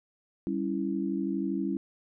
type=chord; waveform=sine; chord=C# diminished; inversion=second; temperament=equal; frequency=196 / 277.2 / 329.6 Hz; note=G3 / C#4 / E4; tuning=0 / 0 / 0 cents; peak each=-32 dBFS; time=0.47-1.77 s; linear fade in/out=0 ms; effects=none